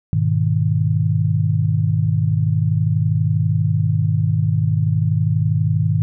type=chord; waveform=sine; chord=G# minor; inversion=none; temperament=equal with one note detuned; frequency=103.05 / 123.47 / 155.56 Hz; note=G#2 / B2 / D#3; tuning=-13 / 0 / 0 cents; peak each=-18 / -21 / -18 dBFS; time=0.13-6.02 s; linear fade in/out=0 ms; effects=none